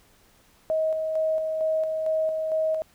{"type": "tone with tremolo", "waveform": "sine", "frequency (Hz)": 633, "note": "D#5", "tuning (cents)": 30, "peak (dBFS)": -21, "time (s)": [0.7, 2.82], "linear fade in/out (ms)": 0, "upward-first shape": "square", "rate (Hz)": 2.2, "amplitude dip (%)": 35, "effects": ["pink hiss -59 dBFS RMS until 2.94 s"]}